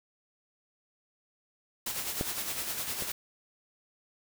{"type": "noise with tremolo", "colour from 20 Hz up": "white", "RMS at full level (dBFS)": -33, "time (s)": [1.86, 3.12], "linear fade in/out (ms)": 5, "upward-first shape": "sine", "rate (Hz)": 9.8, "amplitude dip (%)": 50}
{"type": "clicks", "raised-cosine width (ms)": 2, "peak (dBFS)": [-17, -26], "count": 2, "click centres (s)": [2.211, 3.023]}
{"effects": []}